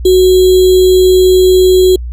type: tone with sample-and-hold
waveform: sine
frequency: 370 Hz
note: F#4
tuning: in tune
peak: -3 dBFS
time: 0.05-1.96 s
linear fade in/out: 5 ms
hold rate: 3675 Hz
effects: added 60 Hz sine -18 dBFS peak until 2.12 s + AAC 64 kbps